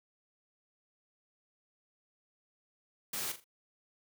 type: noise with echo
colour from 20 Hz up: white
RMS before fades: -37 dBFS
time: 3.13-3.32 s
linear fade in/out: 5 ms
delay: 41 ms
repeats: 3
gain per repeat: -10 dB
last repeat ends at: 3.443 s
effects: high-pass 100 Hz 12 dB/octave